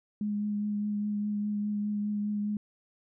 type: tone with vibrato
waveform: sine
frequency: 207.7 Hz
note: G#3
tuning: in tune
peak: -28 dBFS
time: 0.21-2.57 s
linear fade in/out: 2 ms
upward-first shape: triangle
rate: 4.9 Hz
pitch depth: 18 cents each way
effects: none